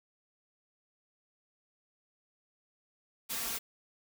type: noise with comb filter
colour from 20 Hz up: white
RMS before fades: -36 dBFS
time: 3.29-3.59 s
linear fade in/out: 20 ms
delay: 4.4 ms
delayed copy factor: +0.7
effects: none